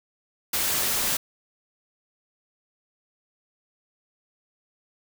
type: noise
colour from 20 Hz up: white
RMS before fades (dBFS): -25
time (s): 0.53-1.17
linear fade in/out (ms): 5
effects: none